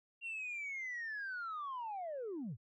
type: linear sweep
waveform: sine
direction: down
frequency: 2775 to 92.5 Hz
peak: -38 dBFS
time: 0.21-2.57 s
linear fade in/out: 50 ms
effects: tanh soft clip ceiling -37 dBFS